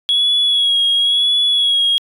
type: tone with vibrato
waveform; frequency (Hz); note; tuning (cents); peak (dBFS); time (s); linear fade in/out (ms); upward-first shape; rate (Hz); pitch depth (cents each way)
triangle; 3342; G#7; +10; -9; 0.09-1.98; 0; sine; 0.96; 35
effects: tanh soft clip ceiling -8 dBFS